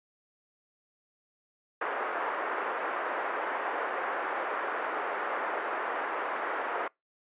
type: band-pass noise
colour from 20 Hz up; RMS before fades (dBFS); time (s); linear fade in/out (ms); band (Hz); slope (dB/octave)
white; -33; 1.81-6.88; 5; 380 to 1600; 24
effects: noise-tail reverb RT60 0.2 s tail -26 dB re dry + resampled to 8000 Hz